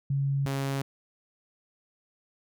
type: tone pair in turn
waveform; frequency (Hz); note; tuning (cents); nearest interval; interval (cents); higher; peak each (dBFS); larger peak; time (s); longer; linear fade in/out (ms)
sine / sawtooth; 138.59 / 137; C#3 / C#3; 0 / -20; unison; 20; first; -24; neither; 0.1-0.46 / 0.46-0.82; neither; 5
effects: none